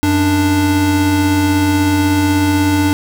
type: tone pair together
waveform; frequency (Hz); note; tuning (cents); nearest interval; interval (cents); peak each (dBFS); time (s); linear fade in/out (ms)
square; 92.82 / 294.7; F#2 / D4; +6 / +6; octave + minor sixth; 2000; -17 / -13; 0.03-2.93; 0
effects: none